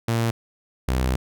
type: tone pair in turn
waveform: sawtooth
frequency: 115.4 / 64 Hz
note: A#2 / C2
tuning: -17 / -38 cents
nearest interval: minor seventh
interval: 1021 cents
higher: first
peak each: -16 dBFS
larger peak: neither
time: 0.08-0.31 / 0.88-1.16 s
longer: second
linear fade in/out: 5 ms
effects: none